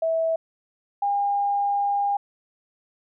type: tone pair in turn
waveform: sine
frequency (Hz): 652 / 807.4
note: E5 / G#5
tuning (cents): -19 / -49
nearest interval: major third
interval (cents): 370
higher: second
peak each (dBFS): -20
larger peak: neither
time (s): 0.02-0.36 / 1.02-2.17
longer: second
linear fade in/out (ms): 5
effects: none